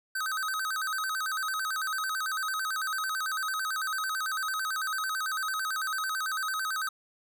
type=tone with vibrato; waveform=square; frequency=1396.9 Hz; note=F6; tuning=in tune; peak=-30 dBFS; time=0.15-6.89 s; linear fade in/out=5 ms; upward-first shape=square; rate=9 Hz; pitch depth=170 cents each way; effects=none